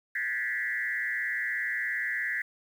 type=tone with frequency modulation; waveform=sine; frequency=1836 Hz; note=A#6; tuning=27 cents flat; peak=-28 dBFS; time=0.15-2.42 s; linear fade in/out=5 ms; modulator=117 Hz; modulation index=1.8; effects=9-bit